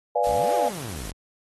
sine chord, B diminished seventh, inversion none, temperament equal, 493.9 / 587.3 / 698.5 / 830.6 Hz, B4 / D5 / F5 / Ab5, 0 / 0 / 0 / 0 cents, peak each -25 dBFS, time 0.15-0.69 s, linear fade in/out 10 ms
white noise, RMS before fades -39 dBFS, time 0.24-1.11 s, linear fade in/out 2 ms
sawtooth exponential two-way sweep, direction up then down, 39.53 to 415.3 to 39.53 Hz, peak -30 dBFS, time 0.26-1.13 s, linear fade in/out 20 ms, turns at 0.54 s
effects AAC 32 kbps

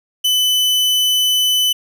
40% pulse tone, 3000 Hz, F#7, 23 cents sharp, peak -12 dBFS, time 0.24-1.73 s, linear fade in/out 10 ms, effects none

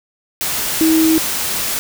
sine tone in noise, 320.5 Hz, E4, 49 cents flat, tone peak -10 dBFS, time 0.81-1.18 s, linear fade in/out 0 ms, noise white, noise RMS -20 dBFS, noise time 0.41-1.79 s, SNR +7 dB, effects none

